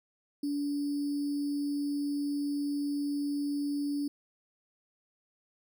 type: tone with sample-and-hold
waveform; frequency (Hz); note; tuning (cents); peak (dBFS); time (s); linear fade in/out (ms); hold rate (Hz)
sine; 287.6; D4; -36; -29; 0.43-4.08; 5; 4900
effects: none